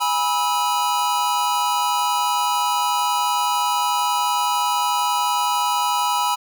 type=tone cluster; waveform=square; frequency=827 / 978 / 1297 Hz; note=G#5 / B5 / E6; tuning=-8 / -17 / -28 cents; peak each=-25 / -21 / -26 dBFS; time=0-6.36 s; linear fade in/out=20 ms; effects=none